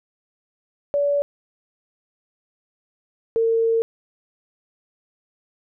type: tone pair in turn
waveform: sine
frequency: 573 / 454.8 Hz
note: D5 / A#4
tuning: -43 / -43 cents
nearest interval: major third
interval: 400 cents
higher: first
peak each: -17 / -16 dBFS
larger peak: second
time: 0.94-1.22 / 3.36-3.82 s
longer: second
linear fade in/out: 0 ms
effects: none